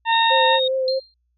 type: harmonic tone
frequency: 913 Hz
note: A#5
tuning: 36 cents flat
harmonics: 1 / 2 / 3 / 4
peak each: -16 / -22 / -26 / -28 dBFS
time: 0.05-0.6 s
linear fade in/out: 50 ms
type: tone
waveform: sine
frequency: 3729 Hz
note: A#7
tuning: in tune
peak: -20 dBFS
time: 0.12-0.68 s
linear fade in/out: 5 ms
type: tone with vibrato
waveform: sine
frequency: 523.3 Hz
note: C5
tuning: in tune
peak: -18 dBFS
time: 0.3-1 s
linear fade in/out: 20 ms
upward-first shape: triangle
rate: 4.9 Hz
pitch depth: 25 cents each way
type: tone with exponential decay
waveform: sine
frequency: 4186 Hz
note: C8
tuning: in tune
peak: -20 dBFS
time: 0.88-1.14 s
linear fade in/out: 1 ms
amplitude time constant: 55 ms
effects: added 60 Hz sine -65 dBFS peak until 1.37 s + MP3 64 kbps